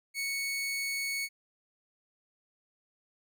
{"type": "tone", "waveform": "sawtooth", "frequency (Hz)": 2217, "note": "C#7", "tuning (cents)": 0, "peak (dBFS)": -28, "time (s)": [0.14, 1.29], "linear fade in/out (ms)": 50, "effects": []}